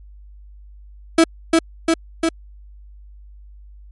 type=tone with echo; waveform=35% pulse; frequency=327.9 Hz; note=E4; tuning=9 cents flat; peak=-7 dBFS; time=1.18-1.24 s; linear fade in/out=5 ms; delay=350 ms; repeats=3; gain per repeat=-2 dB; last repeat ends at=2.29 s; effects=added 50 Hz sine -39 dBFS peak until 3.91 s + MP3 48 kbps